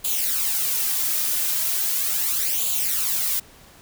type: noise with flanger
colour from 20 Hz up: blue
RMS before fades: -23 dBFS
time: 0.04-3.4 s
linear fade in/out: 10 ms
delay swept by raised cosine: 0.27 to 3.37 ms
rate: 0.38 Hz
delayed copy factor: +0.7
effects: pink hiss -49 dBFS RMS until 3.81 s